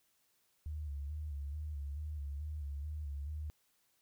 sine tone with vibrato, 73.42 Hz, D2, in tune, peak -38 dBFS, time 0.66-3.5 s, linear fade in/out 0 ms, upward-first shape square, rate 2.3 Hz, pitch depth 62 cents each way, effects white hiss -75 dBFS RMS until 4.01 s

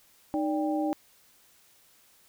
sine tone cluster, 307.3 / 580 / 792 Hz, D#4 / D5 / G5, -21 / -22 / +18 cents, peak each -27 / -33 / -33 dBFS, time 0.34-0.93 s, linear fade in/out 0 ms, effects white hiss -61 dBFS RMS until 2.28 s

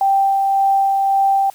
sine tone with tremolo, 784 Hz, G5, in tune, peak -11 dBFS, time 0.01-1.5 s, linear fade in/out 2 ms, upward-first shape sine, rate 1.8 Hz, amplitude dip 25%, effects white hiss -46 dBFS RMS until 1.54 s

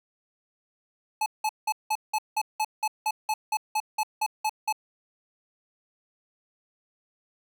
square tone bursts, 861 Hz, A5, 38 cents flat, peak -24 dBFS, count 16, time 1.21-4.726 s, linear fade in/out 5 ms, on 51 ms, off 180 ms, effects none

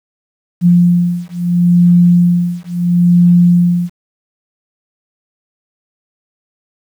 sine beating tone pair, 174.61 / 175.35 Hz, F3 / F3, 0 / +7 cents, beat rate 0.74 Hz, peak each -10 dBFS, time 0.61-3.9 s, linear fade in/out 50 ms, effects 7-bit

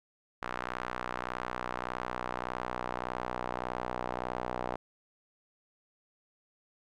sawtooth tone with band-pass filter sweep, 61.7 Hz, B1, 1 cent flat, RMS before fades -37 dBFS, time 0.42-4.76 s, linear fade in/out 5 ms, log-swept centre 1300 to 800 Hz, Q 1.5, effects none

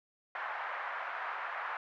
white band-pass noise, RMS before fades -39 dBFS, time 0.35-1.77 s, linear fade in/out 2 ms, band 720 to 1700 Hz, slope 24 dB/octave, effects none

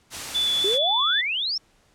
white noise, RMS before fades -32 dBFS, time 0.1-0.79 s, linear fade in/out 50 ms
sine tone with vibrato, 3461 Hz, A7, 29 cents flat, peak -20 dBFS, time 0.34-1.22 s, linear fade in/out 20 ms, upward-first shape square, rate 3.8 Hz, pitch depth 9 cents each way
sine exponential sweep, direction up, 370 to 5588 Hz, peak -23 dBFS, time 0.64-1.58 s, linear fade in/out 5 ms
effects pink hiss -61 dBFS RMS until 1.94 s + low-pass 9000 Hz 12 dB/octave

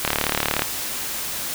click train, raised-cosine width 0.3 ms, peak -3 dBFS, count 22, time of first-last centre 0.05-0.621 s, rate 36.8 Hz, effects white hiss -28 dBFS RMS until 1.54 s

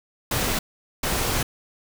pink noise bursts at uneven times, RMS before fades -24 dBFS, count 2, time 0.31-0.59 / 1.03-1.43 s, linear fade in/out 5 ms, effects none

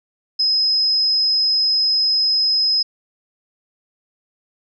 sine tone, 5090 Hz, D#8, 39 cents sharp, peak -14 dBFS, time 0.39-2.83 s, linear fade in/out 10 ms, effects none

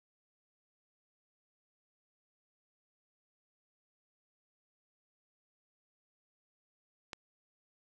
click, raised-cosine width 0.2 ms, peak -23 dBFS, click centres 7.132 s, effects none

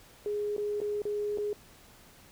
sine tone with dropouts, 415.3 Hz, G#4, in tune, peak -29 dBFS, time 0.26-1.53 s, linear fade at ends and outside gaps 1 ms, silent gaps 0.565-0.58 / 0.803-0.815 / 1.019-1.053 / 1.375-1.384 s, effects pink hiss -56 dBFS RMS until 2.31 s

